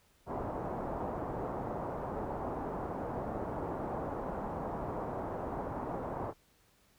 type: low-pass noise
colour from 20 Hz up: white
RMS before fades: -38 dBFS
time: 0.26-6.34 s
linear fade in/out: 50 ms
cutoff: 920 Hz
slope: 24 dB/octave
effects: pink hiss -68 dBFS RMS until 6.98 s